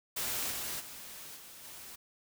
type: noise with level steps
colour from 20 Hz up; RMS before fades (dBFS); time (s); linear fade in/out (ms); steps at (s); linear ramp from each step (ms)
white; -35 / -38 / -47 / -51 / -48; 0.16-1.96; 10; 0.5 / 0.79 / 1.35 / 1.63; 20
effects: none